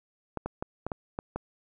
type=clicks; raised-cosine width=1 ms; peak=-18 dBFS; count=7; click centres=0.373 / 0.46 / 0.625 / 0.866 / 0.918 / 1.189 / 1.36 s; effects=none